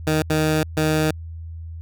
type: tone bursts at uneven times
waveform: 15% pulse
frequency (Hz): 155.56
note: D#3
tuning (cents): 0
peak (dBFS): -11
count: 3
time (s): 0.07-0.22 / 0.3-0.63 / 0.77-1.11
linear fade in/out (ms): 2
effects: added 82 Hz sine -31 dBFS peak until 1.81 s